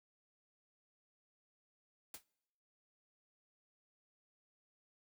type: noise with exponential decay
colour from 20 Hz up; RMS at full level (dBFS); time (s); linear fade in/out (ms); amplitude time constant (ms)
white; -44; 2.14-2.24; 2; 21
effects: noise-tail reverb RT60 1.0 s tail -26 dB re dry